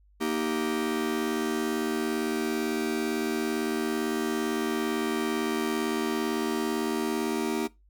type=chord; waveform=45% pulse; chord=Eb major; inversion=second; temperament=just; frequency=233.3 / 311.1 / 388.9 Hz; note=Bb3 / Eb4 / G4; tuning=+2 / 0 / -14 cents; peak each=-31 dBFS; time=0.2-7.68 s; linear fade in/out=20 ms; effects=noise-tail reverb RT60 0.2 s tail -20 dB re dry + added 50 Hz sine -57 dBFS peak until 7.89 s